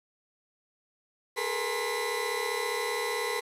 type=tone cluster; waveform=30% pulse; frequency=412.5 / 447 / 482.4 / 1058 / 1995 Hz; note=G#4 / A4 / B4 / C6 / B6; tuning=-12 / +27 / -41 / +19 / +17 cents; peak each=-34 / -33 / -32 / -35 / -32 dBFS; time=1.36-3.41 s; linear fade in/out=20 ms; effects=resampled to 32000 Hz + 9-bit